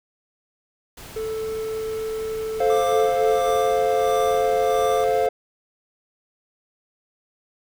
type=noise; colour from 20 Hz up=pink; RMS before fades=-40 dBFS; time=0.97-5.27 s; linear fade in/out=5 ms
type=tone; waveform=triangle; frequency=440 Hz; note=A4; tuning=in tune; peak=-23 dBFS; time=1.16-3.5 s; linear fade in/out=5 ms
type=chord; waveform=triangle; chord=F major; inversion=first; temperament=just; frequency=436.5 / 523.8 / 698.5 Hz; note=A4 / C5 / F5; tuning=-14 / +2 / 0 cents; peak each=-20 dBFS; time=2.6-5.29 s; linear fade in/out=5 ms
type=tone with tremolo; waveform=square; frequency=1180 Hz; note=D6; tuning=8 cents sharp; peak=-28 dBFS; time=2.7-5.04 s; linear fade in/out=0 ms; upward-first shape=sine; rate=1.5 Hz; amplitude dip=75%
effects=none